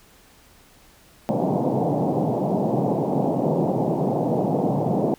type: band-pass noise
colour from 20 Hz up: pink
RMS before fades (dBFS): -22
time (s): 1.29-5.14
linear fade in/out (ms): 0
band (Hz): 130 to 840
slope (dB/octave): 48
effects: pink hiss -53 dBFS RMS until 5.18 s